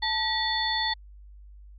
harmonic tone with a mistuned harmonic, 880 Hz, A5, in tune, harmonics 1 / 2 / 4 / 5, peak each -30 / -30 / -30 / -30 dBFS, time 0.02-0.94 s, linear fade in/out 10 ms, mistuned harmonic 2, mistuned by +150 cents, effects added 50 Hz sine -45 dBFS peak until 1.78 s

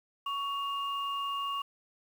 sine tone pair together, 1118.2 / 2821 Hz, C#6 / F7, +15 / +17 cents, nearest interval octave + major third, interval 1602 cents, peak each -32 / -38 dBFS, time 0.26-1.62 s, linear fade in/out 5 ms, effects 9-bit

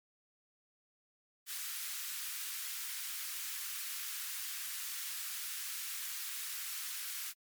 white high-pass noise, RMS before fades -41 dBFS, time 1.46-7.34 s, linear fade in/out 50 ms, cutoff 1300 Hz, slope 24 dB/octave, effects MP3 96 kbps

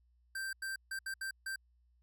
square tone bursts at uneven times, 1568 Hz, G6, in tune, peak -38 dBFS, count 6, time 0.35-0.53 / 0.62-0.76 / 0.91-0.99 / 1.06-1.14 / 1.21-1.31 / 1.46-1.56 s, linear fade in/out 5 ms, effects added 60 Hz sine -67 dBFS peak until 2.02 s

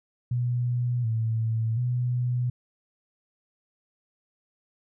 sine tone with pitch steps, 122.2 / 112.5 / 123.4 Hz, B2 / A2 / B2, -18 / +39 / -1 cents, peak -23 dBFS, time 0.31-2.5 s, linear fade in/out 5 ms, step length 730 ms, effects none

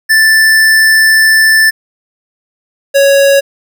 square tone pair in turn, 1763 / 555.3 Hz, A6 / C#5, +3 / +3 cents, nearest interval octave + minor sixth, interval 2000 cents, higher first, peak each -5 dBFS, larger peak neither, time 0.09-1.71 / 2.94-3.41 s, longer first, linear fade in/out 20 ms, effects none

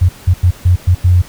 sine tone bursts at uneven times, 89.4 Hz, F2, 41 cents sharp, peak -5 dBFS, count 6, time 0.01-0.09 / 0.27-0.34 / 0.43-0.51 / 0.65-0.76 / 0.87-0.95 / 1.04-1.22 s, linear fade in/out 10 ms, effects pink hiss -37 dBFS RMS until 1.28 s

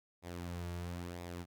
sawtooth tone with flanger, 87.31 Hz, F2, in tune, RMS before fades -43 dBFS, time 0.22-1.46 s, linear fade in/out 50 ms, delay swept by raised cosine 0.67 to 3.97 ms, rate 1 Hz, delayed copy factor -0.5, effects none

